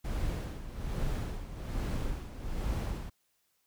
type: noise with tremolo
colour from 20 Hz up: brown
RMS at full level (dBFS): -32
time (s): 0.04-3.1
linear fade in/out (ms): 10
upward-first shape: sine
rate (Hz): 1.2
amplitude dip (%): 70
effects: white hiss -75 dBFS RMS until 3.66 s